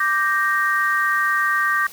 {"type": "chord", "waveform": "sine", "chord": "G minor", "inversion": "second", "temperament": "equal", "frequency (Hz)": [1174.7, 1568, 1864.7], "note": ["D6", "G6", "Bb6"], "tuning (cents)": [0, 0, 0], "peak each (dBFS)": -21, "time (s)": [0, 1.87], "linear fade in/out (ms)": 5, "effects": ["white hiss -41 dBFS RMS until 1.92 s"]}